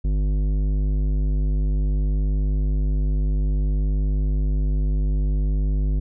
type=tone with tanh clipping; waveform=sine; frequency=50.3 Hz; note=G1; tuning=45 cents sharp; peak=-20 dBFS; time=0.04-6 s; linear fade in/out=10 ms; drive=13 dB; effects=none